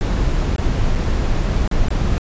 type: noise with dropouts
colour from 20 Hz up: brown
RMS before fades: -17 dBFS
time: 0.01-2.18 s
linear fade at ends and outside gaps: 0 ms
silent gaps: 0.562-0.582 / 0.951-0.958 / 1.676-1.713 / 1.884-1.905 s
effects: resampled to 16000 Hz